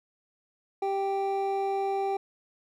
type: tone pair together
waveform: triangle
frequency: 392 / 784 Hz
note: G4 / G5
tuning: 0 / 0 cents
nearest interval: octave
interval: 1200 cents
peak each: -27 dBFS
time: 0.82-2.17 s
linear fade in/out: 5 ms
effects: none